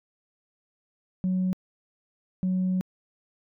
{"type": "tone pair in turn", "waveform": "sine", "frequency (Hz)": [185, 185], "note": ["F#3", "F#3"], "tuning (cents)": [0, 0], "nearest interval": "unison", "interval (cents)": 0, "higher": "neither", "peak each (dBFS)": -21, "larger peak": "neither", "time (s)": [[1.24, 1.53], [2.43, 2.81]], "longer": "second", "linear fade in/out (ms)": 0, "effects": ["tanh soft clip ceiling -20 dBFS"]}